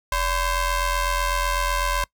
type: ring-modulated tone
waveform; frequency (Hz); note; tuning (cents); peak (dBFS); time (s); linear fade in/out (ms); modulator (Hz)
sawtooth; 532; C5; +29; -14; 0.12-2.04; 2; 488
effects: noise-tail reverb RT60 0.1 s tail -23 dB re dry